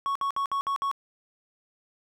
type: tone bursts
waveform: triangle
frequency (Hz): 1108.7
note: C#6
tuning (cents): 0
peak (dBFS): -23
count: 6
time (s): 0.06-0.914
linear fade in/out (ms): 0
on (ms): 94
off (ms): 58
effects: none